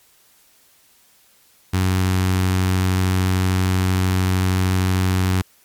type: tone with notch filter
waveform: sawtooth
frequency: 93.1 Hz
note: F#2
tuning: 11 cents sharp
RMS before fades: -18 dBFS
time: 1.73-5.42 s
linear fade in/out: 10 ms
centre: 560 Hz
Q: 1.3
effects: white hiss -55 dBFS RMS until 5.64 s + MP3 96 kbps